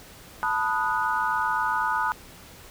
sine chord, B dominant seventh, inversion third, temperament equal with one note detuned, 880 / 987.8 / 1244.5 / 1469.8 Hz, A5 / B5 / D#6 / F#6, 0 / 0 / 0 / -12 cents, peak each -28 dBFS, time 0.43-2.12 s, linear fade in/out 0 ms, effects pink hiss -47 dBFS RMS until 2.7 s

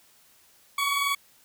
20% pulse tone pair together, 1108.7 / 1129.4 Hz, C#6 / C#6, 0 / +32 cents, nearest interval unison, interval 32 cents, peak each -26 / -20 dBFS, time 0.78-1.15 s, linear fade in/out 5 ms, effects white hiss -59 dBFS RMS until 1.44 s

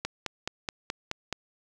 click train, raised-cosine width 0.2 ms, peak -13 dBFS, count 7, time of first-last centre 0.05-1.327 s, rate 4.7 Hz, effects none

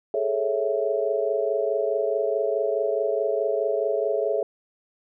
sine chord, A major seventh, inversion third, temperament equal, 415.3 / 440 / 554.4 / 659.3 Hz, G#4 / A4 / C#5 / E5, 0 / 0 / 0 / 0 cents, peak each -27 dBFS, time 0.14-4.43 s, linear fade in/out 2 ms, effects none

